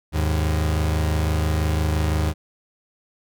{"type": "tone pair together", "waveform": "35% pulse", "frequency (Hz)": [77.6, 103.58], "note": ["D#2", "G#2"], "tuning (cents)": [-4, -4], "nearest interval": "perfect fourth", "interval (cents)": 500, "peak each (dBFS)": [-18, -25], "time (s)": [0.12, 2.34], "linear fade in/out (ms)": 50, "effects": []}